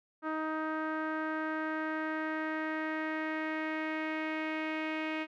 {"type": "tone with low-pass filter sweep", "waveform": "sawtooth", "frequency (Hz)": 313.5, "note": "D#4", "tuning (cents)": 13, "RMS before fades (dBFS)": -35, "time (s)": [0.22, 5.27], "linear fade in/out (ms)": 50, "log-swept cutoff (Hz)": [1400, 2400], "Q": 3.4, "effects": []}